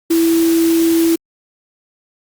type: tone in noise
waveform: sine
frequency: 330.7 Hz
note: E4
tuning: 6 cents sharp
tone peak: -10 dBFS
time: 0.1-1.16 s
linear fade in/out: 10 ms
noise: white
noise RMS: -25 dBFS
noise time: 0.1-1.16 s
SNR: +12 dB
effects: Opus 48 kbps